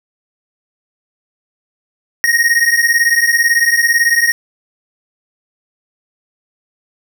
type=beating tone pair; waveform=square; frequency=1861 / 1879 Hz; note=A#6 / A#6; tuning=-3 / +13 cents; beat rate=18 Hz; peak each=-13 / -14 dBFS; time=2.24-4.32 s; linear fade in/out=0 ms; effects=none